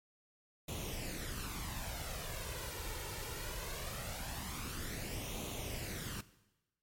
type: noise with flanger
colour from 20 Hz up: pink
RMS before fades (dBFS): -42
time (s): 0.68-6.21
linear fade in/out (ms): 5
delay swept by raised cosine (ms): 0.3 to 2.2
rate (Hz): 0.21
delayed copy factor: +0.6
effects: noise-tail reverb RT60 1.0 s tail -17 dB re dry + MP3 64 kbps